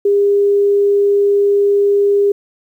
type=tone; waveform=sine; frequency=403.8 Hz; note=G#4; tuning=49 cents flat; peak=-9 dBFS; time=0.05-2.32 s; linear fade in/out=5 ms; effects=8-bit